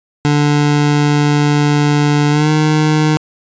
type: tone with pitch glide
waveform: 25% pulse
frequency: 146.83 to 153.77 Hz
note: D3 to D#3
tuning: 0 to -20 cents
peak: -6 dBFS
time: 0.25-3.17 s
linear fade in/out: 0 ms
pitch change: +80 cents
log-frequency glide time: 2.3-2.5 s
effects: resampled to 16000 Hz